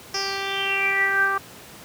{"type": "tone with low-pass filter sweep", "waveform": "10% pulse", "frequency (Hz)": 392, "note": "G4", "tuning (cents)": 0, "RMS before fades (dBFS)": -23, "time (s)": [0.14, 1.38], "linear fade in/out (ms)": 5, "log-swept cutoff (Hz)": [5400, 1300], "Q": 9.5, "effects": ["pink hiss -43 dBFS RMS until 1.84 s", "high-pass 100 Hz 12 dB/octave"]}